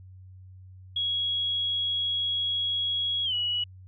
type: tone with pitch glide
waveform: sine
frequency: 3322 to 2926 Hz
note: G#7 to F#7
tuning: 0 to -20 cents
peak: -25 dBFS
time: 0.96-3.64 s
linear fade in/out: 5 ms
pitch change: -220 cents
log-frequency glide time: 3.24-3.34 s
effects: added 93 Hz sine -45 dBFS peak until 3.87 s